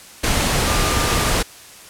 sine tone in noise, 1200 Hz, D6, 37 cents sharp, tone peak -26 dBFS, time 0.67-1.3 s, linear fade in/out 10 ms, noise pink, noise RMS -18 dBFS, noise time 0.23-1.43 s, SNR -11 dB, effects white hiss -41 dBFS RMS until 1.89 s + low-pass 11000 Hz 12 dB/octave

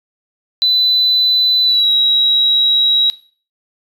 triangle tone with pitch glide, 4000 to 3855 Hz, B7 to B7, +21 to -43 cents, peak -6 dBFS, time 0.62-3.1 s, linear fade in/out 0 ms, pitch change -64 cents, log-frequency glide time 1.64-1.9 s, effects noise-tail reverb RT60 0.4 s tail -19 dB re dry + tanh soft clip ceiling -8 dBFS

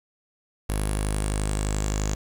sawtooth tone with low-pass filter sweep, 51.6 Hz, G#1, 10 cents flat, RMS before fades -26 dBFS, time 0.69-2.15 s, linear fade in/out 5 ms, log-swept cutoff 11000 to 6800 Hz, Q 9.2, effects 7-bit

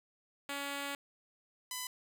5% pulse tone pair in turn, 281.7 / 1003.9 Hz, C#4 / B5, +28 / +28 cents, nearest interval octave + minor seventh, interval 2200 cents, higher second, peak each -26 dBFS, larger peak neither, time 0.49-0.95 / 1.71-1.87 s, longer first, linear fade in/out 2 ms, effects none

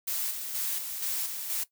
blue noise with tremolo, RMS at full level -31 dBFS, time 0.07-1.64 s, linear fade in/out 10 ms, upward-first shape square, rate 2.1 Hz, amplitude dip 45%, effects noise-tail reverb RT60 0.1 s tail -17 dB re dry

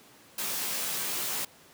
white noise with comb filter, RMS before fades -32 dBFS, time 0.38-1.45 s, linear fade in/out 5 ms, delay 15 ms, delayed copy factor -1, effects pink hiss -55 dBFS RMS until 1.73 s + high-pass 150 Hz 12 dB/octave

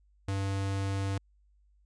square tone, 97.8 Hz, G2, 4 cents flat, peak -30 dBFS, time 0.28-1.18 s, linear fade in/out 5 ms, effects added 50 Hz sine -62 dBFS peak until 1.85 s + resampled to 22050 Hz

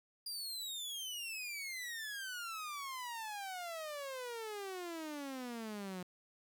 sawtooth exponential sweep, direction down, 4850 to 177.8 Hz, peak -38 dBFS, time 0.26-6.03 s, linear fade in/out 5 ms, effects 11-bit

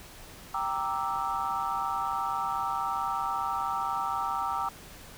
sine chord, E half-diminished seventh, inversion first, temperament equal, 784 / 932.3 / 1174.7 / 1318.5 Hz, G5 / Bb5 / D6 / E6, 0 / 0 / 0 / 0 cents, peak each -33 dBFS, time 0.54-4.69 s, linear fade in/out 5 ms, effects tanh soft clip ceiling -18 dBFS + pink hiss -48 dBFS RMS until 5.17 s

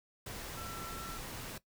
sine tone in noise, 1342 Hz, E6, 31 cents sharp, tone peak -45 dBFS, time 0.57-1.18 s, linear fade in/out 5 ms, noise pink, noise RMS -44 dBFS, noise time 0.26-1.58 s, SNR -4 dB, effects noise-tail reverb RT60 0.1 s tail -17 dB re dry

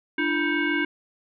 sine tone with frequency modulation, 932.3 Hz, A#5, in tune, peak -21 dBFS, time 0.18-0.85 s, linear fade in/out 5 ms, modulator 637 Hz, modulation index 2.3, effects none

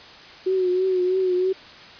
sine tone with vibrato, 369.6 Hz, F#4, 2 cents flat, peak -18 dBFS, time 0.46-1.53 s, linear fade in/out 10 ms, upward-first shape triangle, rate 3.1 Hz, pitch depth 55 cents each way, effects white hiss -43 dBFS RMS until 1.99 s + resampled to 11025 Hz

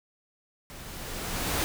pink noise with level ramp, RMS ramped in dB -45 to -26 dBFS, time 0.7-1.64 s, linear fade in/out 0 ms, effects none

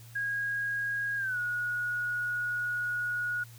sine tone with pitch glide, 1639 to 1451.8 Hz, G#6 to F#6, -23 to -33 cents, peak -29 dBFS, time 0.15-3.44 s, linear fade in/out 10 ms, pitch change -210 cents, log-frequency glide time 1.17-1.38 s, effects added 116 Hz sine -48 dBFS peak until 3.58 s + white hiss -56 dBFS RMS until 3.58 s

